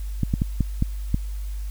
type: clicks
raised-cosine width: 5 ms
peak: -8 dBFS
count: 6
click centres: 0.233 / 0.339 / 0.419 / 0.607 / 0.824 / 1.144 s
effects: added 50 Hz sine -27 dBFS peak until 1.7 s + white hiss -50 dBFS RMS until 1.7 s